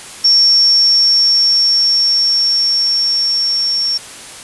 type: tone with level ramp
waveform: sine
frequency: 5480 Hz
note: F8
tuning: 34 cents flat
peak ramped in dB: -6 to -13 dBFS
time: 0.24-3.98 s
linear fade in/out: 10 ms
effects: white hiss -32 dBFS RMS until 4.43 s + resampled to 24000 Hz